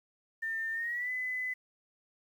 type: tone with pitch glide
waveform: sine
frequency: 1802 to 2011 Hz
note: A6 to B6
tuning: +41 to +31 cents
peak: -32 dBFS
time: 0.42-1.54 s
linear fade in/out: 10 ms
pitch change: +190 cents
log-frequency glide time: 0.73-1.11 s
effects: 10-bit